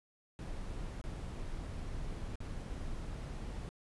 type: noise with dropouts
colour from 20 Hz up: brown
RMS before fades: -41 dBFS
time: 0.39-3.69 s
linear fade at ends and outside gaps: 0 ms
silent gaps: 1.014-1.04 / 2.356-2.404 s
effects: resampled to 24000 Hz